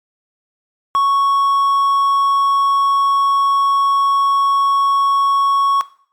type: tone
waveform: triangle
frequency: 1108.7 Hz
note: C#6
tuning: in tune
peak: -9 dBFS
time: 0.95-5.81 s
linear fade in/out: 0 ms
effects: noise-tail reverb RT60 0.5 s tail -17 dB re dry + MP3 96 kbps